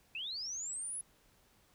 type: linear sweep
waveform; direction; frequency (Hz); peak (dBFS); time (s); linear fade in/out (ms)
sine; up; 2500 to 10548; -38; 0.15-1.01; 2
effects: pink hiss -68 dBFS RMS until 1.74 s